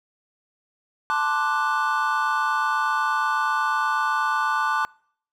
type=chord; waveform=triangle; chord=D dominant seventh; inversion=second; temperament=equal; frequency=880 / 1046.5 / 1174.7 / 1480 Hz; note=A5 / C6 / D6 / F#6; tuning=0 / 0 / 0 / 0 cents; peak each=-24 / -27 / -23 / -24 dBFS; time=1.1-4.85 s; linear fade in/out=0 ms; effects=noise-tail reverb RT60 0.6 s tail -26 dB re dry